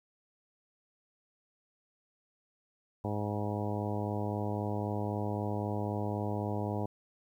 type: harmonic tone with a mistuned harmonic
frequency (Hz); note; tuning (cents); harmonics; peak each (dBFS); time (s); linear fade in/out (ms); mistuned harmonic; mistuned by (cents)
103.83; G#2; 0; 1 / 2 / 3 / 4 / 5 / 6 / 7 / 8 / 9; -35 / -38 / -40 / -41 / -42 / -43 / -43 / -44 / -45; 3.04-6.86; 5; 9; +43
effects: 11-bit